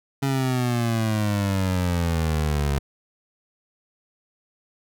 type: exponential sweep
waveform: 25% pulse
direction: down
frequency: 138.59 to 69.3 Hz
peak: -17 dBFS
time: 0.22-2.79 s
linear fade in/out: 10 ms
effects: none